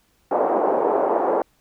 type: band-pass noise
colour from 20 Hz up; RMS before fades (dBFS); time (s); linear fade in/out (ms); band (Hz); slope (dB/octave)
pink; -20; 0.31-1.42; 2; 380 to 870; 24
effects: pink hiss -63 dBFS RMS until 1.6 s